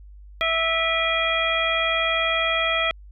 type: harmonic tone with a mistuned harmonic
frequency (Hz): 656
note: E5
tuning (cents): -9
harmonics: 1 / 2 / 3 / 4 / 5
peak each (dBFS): -26 / -26 / -26 / -26 / -26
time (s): 0.41-2.91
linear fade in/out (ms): 0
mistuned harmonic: 4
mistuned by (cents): -140
effects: added 50 Hz sine -41 dBFS peak until 3.11 s